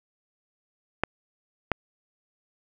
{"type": "clicks", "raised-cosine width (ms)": 0.5, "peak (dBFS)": -7, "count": 2, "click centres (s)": [1.036, 1.717], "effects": []}